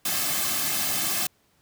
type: noise with comb filter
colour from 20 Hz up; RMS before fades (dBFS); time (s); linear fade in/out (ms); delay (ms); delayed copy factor
white; -26; 0.05-1.27; 5; 2.1; -0.75
effects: pink hiss -65 dBFS RMS until 1.61 s + high-pass 60 Hz 12 dB/octave